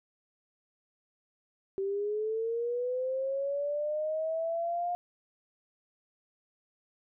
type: linear sweep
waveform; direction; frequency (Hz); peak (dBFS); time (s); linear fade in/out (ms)
sine; up; 385.2 to 710; -29; 1.78-4.95; 0
effects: none